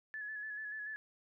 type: tone with vibrato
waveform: sine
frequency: 1714 Hz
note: A6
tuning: 46 cents flat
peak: -40 dBFS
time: 0.14-0.96 s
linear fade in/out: 0 ms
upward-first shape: square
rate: 6.9 Hz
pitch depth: 29 cents each way
effects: none